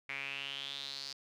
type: tone with band-pass filter sweep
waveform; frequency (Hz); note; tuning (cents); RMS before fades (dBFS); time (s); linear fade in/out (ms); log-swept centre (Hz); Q
sawtooth; 138.5; C#3; -1; -42; 0.09-1.13; 5; 2200 to 4800; 6.6
effects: none